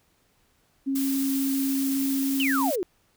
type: tone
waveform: sine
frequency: 271.6 Hz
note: C#4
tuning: 35 cents flat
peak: -23 dBFS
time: 0.86-2.71 s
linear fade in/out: 20 ms
type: noise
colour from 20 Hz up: blue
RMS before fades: -33 dBFS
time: 0.95-2.76 s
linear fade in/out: 10 ms
type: exponential sweep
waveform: sine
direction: down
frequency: 3112 to 333.9 Hz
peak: -24 dBFS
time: 2.4-2.83 s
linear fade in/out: 0 ms
effects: pink hiss -66 dBFS RMS until 3.16 s